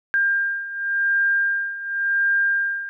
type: beating tone pair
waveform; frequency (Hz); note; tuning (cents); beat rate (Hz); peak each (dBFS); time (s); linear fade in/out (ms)
sine; 1599 / 1599.91; G6 / G6; +34 / +35; 0.91; -24 / -20; 0.14-2.89; 0
effects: none